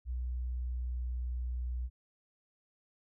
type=tone with pitch glide; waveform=sine; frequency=61.74 to 61.38 Hz; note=B1 to B1; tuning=0 to -10 cents; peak=-33 dBFS; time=0.05-1.9 s; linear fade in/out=50 ms; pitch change=-10 cents; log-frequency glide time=0.43-1.12 s; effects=none

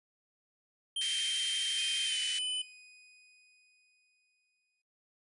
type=tone with pitch glide; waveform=square; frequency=3144 to 3012 Hz; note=G7 to F#7; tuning=+4 to +30 cents; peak=-32 dBFS; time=0.96-2.62 s; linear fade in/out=5 ms; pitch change=-74 cents; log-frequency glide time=2.04-2.17 s
type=band-pass noise; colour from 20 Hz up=pink; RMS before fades=-40 dBFS; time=1.01-2.39 s; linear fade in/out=5 ms; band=1800 to 8900 Hz; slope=48 dB/octave
type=tone with exponential decay; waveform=sawtooth; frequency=2489 Hz; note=D#7; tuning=in tune; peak=-36 dBFS; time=1.78-4.82 s; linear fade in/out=5 ms; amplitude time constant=660 ms
effects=noise-tail reverb RT60 0.3 s tail -18 dB re dry + resampled to 24000 Hz

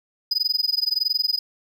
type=tone with amplitude modulation; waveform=triangle; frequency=4978 Hz; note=D#8; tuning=in tune; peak=-15 dBFS; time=0.31-1.39 s; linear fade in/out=5 ms; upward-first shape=sine; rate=21.5 Hz; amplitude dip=100%; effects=none

